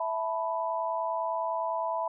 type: chord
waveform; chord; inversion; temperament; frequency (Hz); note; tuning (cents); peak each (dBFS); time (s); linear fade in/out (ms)
sine; E suspended fourth; none; just; 659.3 / 879 / 988.9; E5 / A5 / B5; 0 / -2 / +2; -32 / -35 / -31; 0-2.08; 5
effects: none